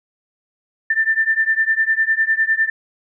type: beating tone pair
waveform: sine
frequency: 1779 / 1788.9 Hz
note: A6 / A6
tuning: +19 / +28 cents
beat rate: 9.9 Hz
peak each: -17 / -18 dBFS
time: 0.9-2.7 s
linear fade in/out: 5 ms
effects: none

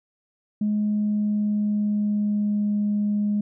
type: tone with pitch glide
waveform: sine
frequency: 210 to 207.3 Hz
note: G#3 to G#3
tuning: +19 to -3 cents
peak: -19 dBFS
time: 0.61-3.41 s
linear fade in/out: 5 ms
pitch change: -22 cents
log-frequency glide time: 0.77-2.75 s
effects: tanh soft clip ceiling -16 dBFS

